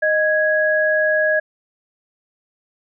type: tone pair together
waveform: sine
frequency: 620.1 / 1661.2 Hz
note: D#5 / G#6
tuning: -6 / 0 cents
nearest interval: octave + perfect fourth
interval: 1706 cents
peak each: -17 dBFS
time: 0.02-1.4 s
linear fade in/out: 10 ms
effects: none